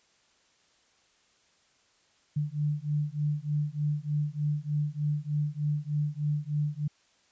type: beating tone pair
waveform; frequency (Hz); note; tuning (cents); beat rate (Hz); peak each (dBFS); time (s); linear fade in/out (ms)
sine; 146.83 / 150.13; D3 / D3; 0 / +38; 3.3; -30; 2.36-6.88; 10
effects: white hiss -66 dBFS RMS until 7.31 s + resampled to 16000 Hz